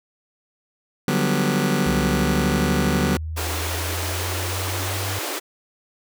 sawtooth chord, G major seventh, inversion second, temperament just, 147 / 183.75 / 196 / 245 Hz, D3 / F#3 / G3 / B3, +2 / -12 / 0 / -14 cents, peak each -20 dBFS, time 1.08-3.17 s, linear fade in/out 2 ms
sine linear sweep, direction up, 65.3 to 98.3 Hz, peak -26 dBFS, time 1.86-5.19 s, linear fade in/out 5 ms
pink high-pass noise, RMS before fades -28 dBFS, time 3.36-5.4 s, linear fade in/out 20 ms, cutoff 280 Hz, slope 96 dB/octave
effects none

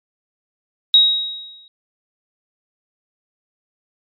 sine tone with exponential decay, 3800 Hz, A#7, 33 cents sharp, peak -5 dBFS, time 0.94-1.68 s, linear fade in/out 1 ms, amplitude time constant 160 ms, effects MP3 96 kbps

